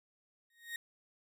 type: tone with exponential growth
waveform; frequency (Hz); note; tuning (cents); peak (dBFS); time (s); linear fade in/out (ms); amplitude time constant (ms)
35% pulse; 1864.7; A#6; 0; -34; 0.5-0.76; 2; 55
effects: none